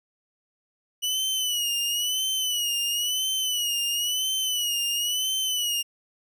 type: tone with vibrato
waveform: sawtooth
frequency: 2945 Hz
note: F#7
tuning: 9 cents flat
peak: -21 dBFS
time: 1.02-5.83 s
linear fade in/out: 20 ms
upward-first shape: sine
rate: 0.98 Hz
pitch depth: 82 cents each way
effects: none